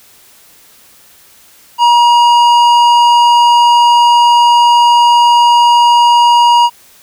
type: tone with tanh clipping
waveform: triangle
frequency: 953 Hz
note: A#5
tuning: 38 cents sharp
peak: -6 dBFS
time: 1.78-6.7 s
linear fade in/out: 50 ms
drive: 16 dB
effects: white hiss -43 dBFS RMS until 7.02 s